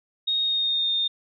sine tone with pitch glide, 3729 to 3650 Hz, A#7 to A#7, 0 to -37 cents, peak -21 dBFS, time 0.27-1.08 s, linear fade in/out 10 ms, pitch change -37 cents, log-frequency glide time 0.42-0.91 s, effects none

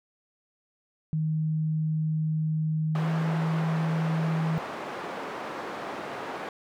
sine tone with pitch glide, 156.6 to 161.19 Hz, D#3 to E3, +11 to -38 cents, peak -24 dBFS, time 1.13-4.58 s, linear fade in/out 0 ms, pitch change +51 cents, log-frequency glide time 2.98-3.06 s
white band-pass noise, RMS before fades -36 dBFS, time 2.95-6.49 s, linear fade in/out 2 ms, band 230 to 1100 Hz, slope 12 dB/octave
effects none

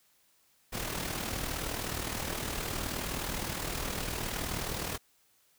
pink noise with amplitude modulation, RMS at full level -33 dBFS, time 0.72-4.98 s, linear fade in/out 20 ms, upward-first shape sine, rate 39.3 Hz, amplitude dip 55%, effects white hiss -68 dBFS RMS until 5.58 s

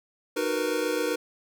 square chord, B major seventh, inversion first, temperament equal with one note detuned, 308.4 / 370 / 466.2 / 493.9 Hz, D#4 / F#4 / A#4 / B4, -15 / 0 / 0 / 0 cents, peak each -32 / -34 / -30 / -31 dBFS, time 0.36-1.16 s, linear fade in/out 10 ms, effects none

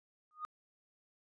sine tone with exponential growth, 1233 Hz, D#6, 16 cents flat, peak -34 dBFS, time 0.31-0.45 s, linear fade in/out 0 ms, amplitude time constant 30 ms, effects tanh soft clip ceiling -31 dBFS + resampled to 22050 Hz

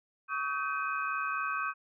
sine tone cluster, 1126 / 1270 / 1543 / 2510 Hz, C#6 / D#6 / G6 / D#7, +27 / +35 / -28 / +15 cents, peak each -35 / -36 / -35 / -39 dBFS, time 0.28-1.74 s, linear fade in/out 50 ms, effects none

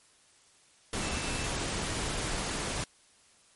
sine tone in noise, 2651 Hz, E7, 9 cents sharp, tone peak -42 dBFS, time 1.02-1.47 s, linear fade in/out 2 ms, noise pink, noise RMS -33 dBFS, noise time 0.93-2.84 s, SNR -12 dB, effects white hiss -62 dBFS RMS until 3.55 s + MP3 48 kbps

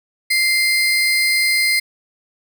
35% pulse tone pair together, 2093 / 4917 Hz, C7 / D#8, 0 / -21 cents, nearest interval octave + minor third, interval 1479 cents, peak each -13 / -21 dBFS, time 0.3-1.8 s, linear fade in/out 10 ms, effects none

